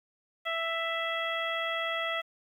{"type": "harmonic tone", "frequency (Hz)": 661, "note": "E5", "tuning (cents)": 5, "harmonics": [1, 2, 3, 4, 5], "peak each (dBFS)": [-35, -35, -34, -40, -37], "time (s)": [0.45, 2.22], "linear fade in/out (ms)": 20, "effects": ["10-bit"]}